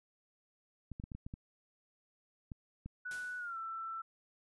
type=clicks; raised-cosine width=5 ms; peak=-31 dBFS; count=9; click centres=0.917 / 0.999 / 1.039 / 1.118 / 1.15 / 1.265 / 1.339 / 2.518 / 2.86 s
type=tone with pitch glide; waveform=sine; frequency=1480 to 1333.9 Hz; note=F#6 to E6; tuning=0 to +20 cents; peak=-39 dBFS; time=3.05-4.02 s; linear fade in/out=10 ms; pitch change=-180 cents; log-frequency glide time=3.38-3.57 s
type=noise with exponential decay; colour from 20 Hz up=white; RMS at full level=-48 dBFS; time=3.11-3.67 s; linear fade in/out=1 ms; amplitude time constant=120 ms
effects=resampled to 24000 Hz